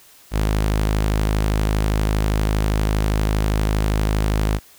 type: tone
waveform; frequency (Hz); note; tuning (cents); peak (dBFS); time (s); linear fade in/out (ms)
sawtooth; 52.5; G#1; +19; -13; 0.31-4.6; 50
effects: white hiss -49 dBFS RMS until 4.78 s